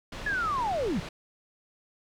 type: low-pass noise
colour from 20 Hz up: pink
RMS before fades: -39 dBFS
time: 0.12-1.09 s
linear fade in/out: 5 ms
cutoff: 4500 Hz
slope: 12 dB/octave
type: linear sweep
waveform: sine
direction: down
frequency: 1728 to 140 Hz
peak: -26 dBFS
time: 0.26-1 s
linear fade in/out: 5 ms
effects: none